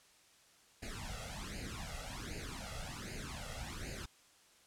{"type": "noise with flanger", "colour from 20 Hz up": "pink", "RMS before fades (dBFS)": -44, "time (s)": [0.82, 4.06], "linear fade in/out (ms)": 10, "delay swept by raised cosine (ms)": [0.43, 1.53], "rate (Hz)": 1.3, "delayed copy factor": 0.85, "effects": ["white hiss -65 dBFS RMS until 4.66 s", "low-pass 9000 Hz 12 dB/octave"]}